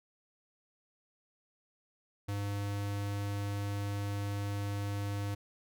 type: tone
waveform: square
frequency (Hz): 101.2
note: G#2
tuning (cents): -44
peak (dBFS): -34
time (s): 2.28-5.35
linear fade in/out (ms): 10
effects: none